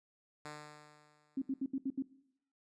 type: tone with exponential decay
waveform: 5% pulse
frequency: 150 Hz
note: D3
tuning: 37 cents sharp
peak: -32 dBFS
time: 0.45-1.65 s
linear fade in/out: 2 ms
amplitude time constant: 260 ms
type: tone bursts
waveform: sine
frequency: 268.3 Hz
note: C4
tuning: 44 cents sharp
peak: -32 dBFS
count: 6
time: 1.37-2.024 s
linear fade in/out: 5 ms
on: 49 ms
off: 72 ms
effects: noise-tail reverb RT60 0.7 s tail -18 dB re dry + resampled to 22050 Hz